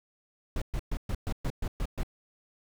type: noise bursts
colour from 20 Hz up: brown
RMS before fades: -30 dBFS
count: 9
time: 0.56-2.033 s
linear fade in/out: 2 ms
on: 57 ms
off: 120 ms
effects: none